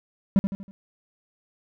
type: tone with echo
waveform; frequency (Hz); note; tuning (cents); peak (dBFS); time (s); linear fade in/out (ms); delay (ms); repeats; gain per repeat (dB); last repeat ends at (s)
triangle; 196; G3; 0; -12; 0.36-0.39; 0; 80; 4; -7; 0.71
effects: none